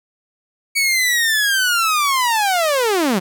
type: linear sweep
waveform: sawtooth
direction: down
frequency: 2255 to 170 Hz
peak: -11 dBFS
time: 0.75-3.2 s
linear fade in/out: 20 ms
effects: none